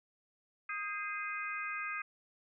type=harmonic tone with a mistuned harmonic; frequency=415.3 Hz; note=G#4; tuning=in tune; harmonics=3 / 4 / 5 / 6; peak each=-41 / -42 / -42 / -42 dBFS; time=0.69-2.02 s; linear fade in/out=5 ms; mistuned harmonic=4; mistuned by=-58 cents; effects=none

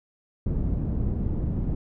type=low-pass noise; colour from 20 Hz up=pink; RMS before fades=-26 dBFS; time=0.46-1.75 s; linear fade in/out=5 ms; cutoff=230 Hz; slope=12 dB/octave; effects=none

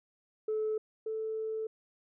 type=tone pair in turn; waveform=sine; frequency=433 / 439.6 Hz; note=A4 / A4; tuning=-28 / -2 cents; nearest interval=unison; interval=26 cents; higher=second; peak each=-28 / -32 dBFS; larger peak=first; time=0.48-0.78 / 1.06-1.67 s; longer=second; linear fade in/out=5 ms; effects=tanh soft clip ceiling -26 dBFS

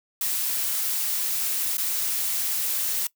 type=noise with dropouts; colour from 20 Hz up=blue; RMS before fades=-26 dBFS; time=0.21-3.07 s; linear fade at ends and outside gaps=2 ms; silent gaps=1.77-1.781 s; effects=noise-tail reverb RT60 0.1 s tail -20 dB re dry

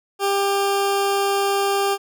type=tone; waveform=20% pulse; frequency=397.3 Hz; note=G4; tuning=23 cents sharp; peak=-13 dBFS; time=0.19-1.98 s; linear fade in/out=50 ms; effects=none

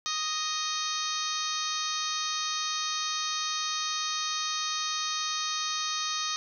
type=harmonic tone with a mistuned harmonic; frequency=622.3 Hz; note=D#5; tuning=in tune; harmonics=2 / 3 / 4 / 5 / 6 / 7 / 8 / 9 / 10; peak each=-34 / -41 / -41 / -41 / -35 / -37 / -41 / -39 / -37 dBFS; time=0.06-6.36 s; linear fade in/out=0 ms; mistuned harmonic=5; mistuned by=+28 cents; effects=none

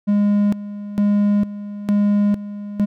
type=tone with tremolo; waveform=triangle; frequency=205 Hz; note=G#3; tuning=22 cents flat; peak=-11 dBFS; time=0.07-2.86 s; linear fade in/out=20 ms; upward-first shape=square; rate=1.1 Hz; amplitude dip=80%; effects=none

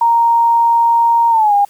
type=tone with pitch glide; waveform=sine; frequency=931 to 810.5 Hz; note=A#5 to G#5; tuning=-2 to -42 cents; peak=-8 dBFS; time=0.01-1.65 s; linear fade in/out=5 ms; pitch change=-240 cents; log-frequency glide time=1.3-1.54 s; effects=white hiss -48 dBFS RMS until 1.69 s

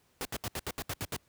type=noise bursts; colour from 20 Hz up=pink; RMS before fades=-35 dBFS; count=9; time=0.21-1.163 s; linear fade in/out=0 ms; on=41 ms; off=73 ms; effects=pink hiss -69 dBFS RMS until 1.28 s + high-pass 60 Hz 12 dB/octave

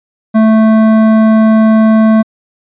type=tone with hard clipping; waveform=triangle; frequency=219.9 Hz; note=A3; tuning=1 cent flat; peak=-6 dBFS; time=0.34-2.23 s; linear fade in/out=20 ms; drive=16 dB; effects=resampled to 8000 Hz

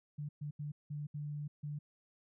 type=tone bursts at uneven times; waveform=sine; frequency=147.4 Hz; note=D3; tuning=7 cents sharp; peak=-38 dBFS; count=6; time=0.18-0.29 / 0.41-0.51 / 0.59-0.72 / 0.9-1.07 / 1.14-1.48 / 1.63-1.79 s; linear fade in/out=10 ms; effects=none

